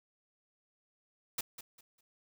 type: noise with echo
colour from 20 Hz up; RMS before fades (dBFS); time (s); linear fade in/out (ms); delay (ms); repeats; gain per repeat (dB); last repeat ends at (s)
white; -35; 1.38-1.41; 5; 200; 3; -12; 2.01
effects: none